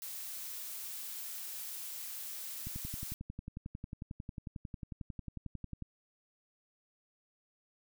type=noise; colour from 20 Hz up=blue; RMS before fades=-43 dBFS; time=0.02-3.14 s; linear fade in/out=0 ms
type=click train; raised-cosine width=5 ms; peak=-29 dBFS; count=36; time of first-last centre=2.67-5.823 s; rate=11.1 Hz
effects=none